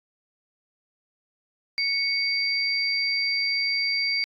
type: tone pair together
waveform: sine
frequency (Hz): 2217 / 4698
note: C#7 / D8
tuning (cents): 0 / 0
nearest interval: octave + minor second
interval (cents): 1300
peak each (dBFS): -25 / -25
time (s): 1.78-4.24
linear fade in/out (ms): 0
effects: AAC 64 kbps